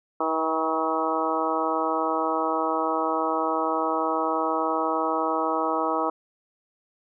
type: harmonic tone with a mistuned harmonic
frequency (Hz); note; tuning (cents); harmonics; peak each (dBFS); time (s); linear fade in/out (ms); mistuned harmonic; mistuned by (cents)
160.2; E3; -49; 2 / 3 / 4 / 5 / 6 / 7 / 8; -30 / -30 / -30 / -30 / -30 / -30 / -30; 0.2-6.1; 5; 7; -18
effects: none